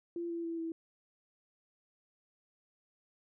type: tone with pitch steps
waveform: sine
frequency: 342 / 337.3 / 332.6 / 328.1 Hz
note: F4 / E4 / E4 / E4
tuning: -36 / +40 / +16 / -8 cents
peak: -35 dBFS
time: 0.16-0.72 s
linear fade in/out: 2 ms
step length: 140 ms
effects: none